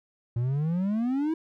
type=exponential sweep; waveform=triangle; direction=up; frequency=114.8 to 329.6 Hz; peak=-22 dBFS; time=0.36-1.34 s; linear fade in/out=5 ms; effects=none